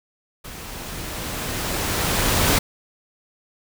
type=noise with level ramp; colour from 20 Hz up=pink; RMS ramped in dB=-37 to -17 dBFS; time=0.44-2.59 s; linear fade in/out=10 ms; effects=none